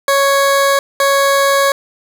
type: tone pair in turn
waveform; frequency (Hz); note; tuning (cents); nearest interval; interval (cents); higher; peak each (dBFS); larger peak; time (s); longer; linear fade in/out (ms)
20% pulse; 554.4 / 554.4; C#5 / C#5; 0 / 0; unison; 0; neither; -5; neither; 0.08-0.79 / 1-1.72; second; 2
effects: none